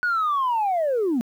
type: linear sweep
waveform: sine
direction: down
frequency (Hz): 1478 to 218.2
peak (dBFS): -18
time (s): 0.03-1.21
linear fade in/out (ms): 0
effects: tanh soft clip ceiling -17 dBFS + 9-bit